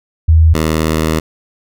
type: tone pair in turn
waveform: sine / 10% pulse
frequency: 80.3 / 79.1 Hz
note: E2 / D#2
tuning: -45 / +29 cents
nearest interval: unison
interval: 26 cents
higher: first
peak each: -4 dBFS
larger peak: neither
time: 0.28-0.54 / 0.54-1.2 s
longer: second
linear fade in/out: 10 ms
effects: none